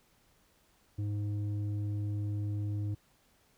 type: tone with low-pass filter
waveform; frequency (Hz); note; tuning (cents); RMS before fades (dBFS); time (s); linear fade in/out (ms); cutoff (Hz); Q
square; 103.5; G#2; -5; -34; 0.98-2.95; 10; 230; 2.2
effects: pink hiss -68 dBFS RMS until 3.57 s